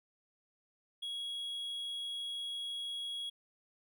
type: tone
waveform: triangle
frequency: 3322 Hz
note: G#7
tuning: in tune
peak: -36 dBFS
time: 1.02-3.3 s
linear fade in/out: 10 ms
effects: none